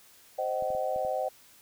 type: chord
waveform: sine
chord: C diminished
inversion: none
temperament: equal with one note detuned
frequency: 523.3 / 622.3 / 758.6 Hz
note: C5 / Eb5 / Gb5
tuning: 0 / 0 / +43 cents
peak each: -32 dBFS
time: 0.38-1.29 s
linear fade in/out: 10 ms
type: clicks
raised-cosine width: 3 ms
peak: -35 dBFS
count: 5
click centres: 0.624 / 0.704 / 0.75 / 0.961 / 1.05 s
effects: white hiss -57 dBFS RMS until 1.61 s